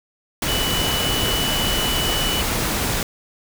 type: tone in noise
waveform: sine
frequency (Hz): 2965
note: F#7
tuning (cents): +3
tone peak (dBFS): -23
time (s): 0.48-2.41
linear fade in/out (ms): 2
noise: pink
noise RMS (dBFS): -22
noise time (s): 0.42-3.03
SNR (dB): -4
effects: none